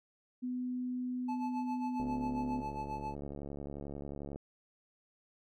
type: tone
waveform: sine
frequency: 250.3 Hz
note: B3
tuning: 23 cents sharp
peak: -34 dBFS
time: 0.42-2.62 s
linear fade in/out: 20 ms
type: tone with tremolo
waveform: triangle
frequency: 868 Hz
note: A5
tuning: 24 cents flat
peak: -34 dBFS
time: 1.28-3.15 s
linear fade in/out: 10 ms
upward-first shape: sine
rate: 7.4 Hz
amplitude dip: 75%
type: click train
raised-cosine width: 2 ms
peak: -30 dBFS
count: 169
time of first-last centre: 2-4.36 s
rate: 71.2 Hz
effects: none